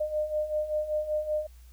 sine beating tone pair, 605 / 610.2 Hz, D#5 / D#5, -49 / -34 cents, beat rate 5.2 Hz, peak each -33 / -28 dBFS, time 0-1.47 s, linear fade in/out 10 ms, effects added 60 Hz sine -48 dBFS peak until 1.72 s + white hiss -63 dBFS RMS until 1.72 s

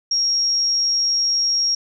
sine tone, 5588 Hz, F8, in tune, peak -16 dBFS, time 0.11-1.75 s, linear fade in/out 5 ms, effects none

